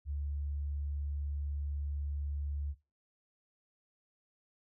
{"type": "tone", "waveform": "sine", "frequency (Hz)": 72, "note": "D2", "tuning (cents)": -34, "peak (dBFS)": -34, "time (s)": [0.05, 2.75], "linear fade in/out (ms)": 50, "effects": ["noise-tail reverb RT60 0.3 s tail -19 dB re dry"]}